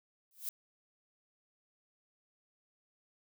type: noise with exponential growth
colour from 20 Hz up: violet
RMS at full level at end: -34 dBFS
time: 0.31-0.49 s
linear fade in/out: 1 ms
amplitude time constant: 38 ms
effects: none